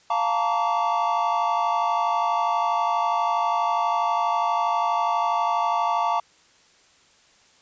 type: chord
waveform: triangle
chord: Bb major seventh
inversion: second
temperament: equal with one note detuned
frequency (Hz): 698.5 / 880 / 932.3 / 1148.5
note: F5 / A5 / Bb5 / D6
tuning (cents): 0 / 0 / 0 / -39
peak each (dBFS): -24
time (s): 0.1-6.2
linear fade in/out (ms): 5
effects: white hiss -57 dBFS RMS until 7.61 s + resampled to 16000 Hz